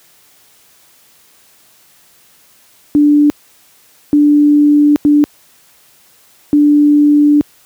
sine tone bursts at uneven times, 293.7 Hz, D4, in tune, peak -5 dBFS, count 4, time 2.95-3.3 / 4.13-4.96 / 5.05-5.24 / 6.53-7.41 s, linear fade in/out 0 ms, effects white hiss -48 dBFS RMS until 7.65 s + high-pass 60 Hz 12 dB/octave

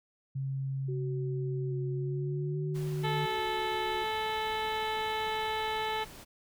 sine tone with pitch glide, 135.1 to 149.04 Hz, C#3 to D3, -44 to +26 cents, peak -31 dBFS, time 0.35-3.26 s, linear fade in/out 10 ms, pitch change +170 cents, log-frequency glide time 1.92-2.62 s
sine tone with vibrato, 370 Hz, F#4, in tune, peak -37 dBFS, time 0.88-4.04 s, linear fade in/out 10 ms, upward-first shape square, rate 0.6 Hz, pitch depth 18 cents each way
pink noise, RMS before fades -49 dBFS, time 2.74-6.25 s, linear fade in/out 20 ms
harmonic tone, 436.2 Hz, A4, 15 cents flat, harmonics 1 / 2 / 3 / 4 / 5 / 6 / 7 / 8 / 9, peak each -37 / -33 / -42 / -41 / -41 / -48 / -42 / -46 / -44 dBFS, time 3.03-6.05 s, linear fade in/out 20 ms
effects none

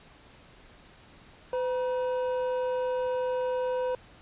triangle tone pair together, 507 / 957.1 Hz, B4 / A#5, +45 / +45 cents, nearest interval major seventh, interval 1100 cents, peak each -25 / -34 dBFS, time 1.53-3.95 s, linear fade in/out 2 ms, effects pink hiss -54 dBFS RMS until 4.21 s + resampled to 8000 Hz

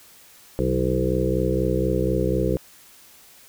harmonic tone with a mistuned harmonic, 64.1 Hz, C2, 35 cents flat, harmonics 1 / 2 / 3 / 5 / 6 / 7 / 8, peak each -27 / -27 / -27 / -27 / -27 / -27 / -27 dBFS, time 0.59-2.57 s, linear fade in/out 0 ms, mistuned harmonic 3, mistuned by -33 cents, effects white hiss -50 dBFS RMS until 3.48 s

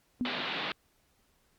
sine tone with exponential decay, 247.6 Hz, B3, 5 cents sharp, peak -25 dBFS, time 0.21-0.45 s, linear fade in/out 0 ms, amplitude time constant 51 ms
white band-pass noise, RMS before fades -35 dBFS, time 0.25-0.72 s, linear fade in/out 2 ms, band 140 to 3900 Hz, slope 48 dB/octave
effects pink hiss -70 dBFS RMS until 1.58 s + Opus 48 kbps

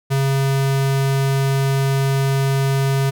square tone, 136.3 Hz, C#3, 29 cents flat, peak -16 dBFS, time 0.1-3.11 s, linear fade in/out 20 ms, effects none

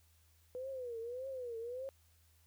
sine tone with vibrato, 493.9 Hz, B4, in tune, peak -40 dBFS, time 0.55-1.89 s, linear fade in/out 0 ms, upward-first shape triangle, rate 1.7 Hz, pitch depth 170 cents each way, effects added 81 Hz sine -67 dBFS peak until 2.46 s + white hiss -72 dBFS RMS until 2.46 s

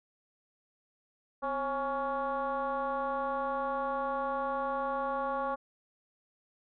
sine tone with frequency modulation, 830.6 Hz, G#5, in tune, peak -29 dBFS, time 1.42-5.56 s, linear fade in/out 20 ms, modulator 287 Hz, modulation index 1.5, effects tanh soft clip ceiling -25 dBFS

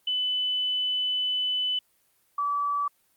sine tone pair in turn, 3000 / 1151.3 Hz, F#7 / D6, +23 / -35 cents, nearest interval octave + perfect fourth, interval 1658 cents, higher first, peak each -24 dBFS, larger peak neither, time 0.07-1.79 / 2.38-2.88 s, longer first, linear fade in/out 5 ms, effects white hiss -67 dBFS RMS until 3.16 s + Opus 32 kbps

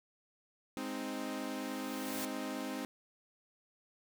sawtooth chord, Ab major, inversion none, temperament equal, 207.7 / 261.6 / 311.1 Hz, Ab3 / C4 / Eb4, 0 / 0 / 0 cents, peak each -41 / -36 / -39 dBFS, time 0.77-2.85 s, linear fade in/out 0 ms
white noise with exponential growth, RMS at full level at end -40 dBFS, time 1.23-2.25 s, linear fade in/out 1 ms, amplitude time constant 220 ms
effects none

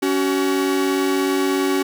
45% pulse tone pair together, 280.6 / 377.4 Hz, C#4 / F#4, +21 / +34 cents, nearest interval perfect fourth, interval 513 cents, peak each -20 dBFS, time 0.02-1.83 s, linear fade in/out 10 ms, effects none

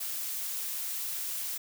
blue noise, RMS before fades -35 dBFS, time 0-1.58 s, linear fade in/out 10 ms, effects none

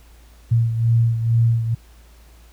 sine beating tone pair, 115.2 / 117.4 Hz, A#2 / A#2, -20 / +13 cents, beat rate 2.2 Hz, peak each -15 / -22 dBFS, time 0.51-1.75 s, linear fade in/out 10 ms, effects added 57 Hz sine -45 dBFS peak until 2.52 s + pink hiss -54 dBFS RMS until 2.52 s

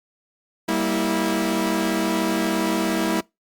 sawtooth chord, E diminished, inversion first, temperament equal with one note detuned, 196 / 233.1 / 326 Hz, G3 / Bb3 / E4, 0 / 0 / -19 cents, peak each -22 / -22 / -19 dBFS, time 0.68-3.21 s, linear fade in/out 10 ms, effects noise-tail reverb RT60 0.2 s tail -23 dB re dry + Opus 48 kbps

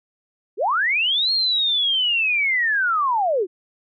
sine linear two-way sweep, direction up then down, 331.3 to 4299 to 331.3 Hz, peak -17 dBFS, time 0.57-3.47 s, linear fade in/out 50 ms, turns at 1.32 s, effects none

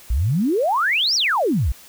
sine exponential two-way sweep, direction up then down, 51.91 to 5870 to 51.91 Hz, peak -16 dBFS, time 0.1-1.72 s, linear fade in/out 5 ms, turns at 1.15 s, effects white hiss -45 dBFS RMS until 1.88 s

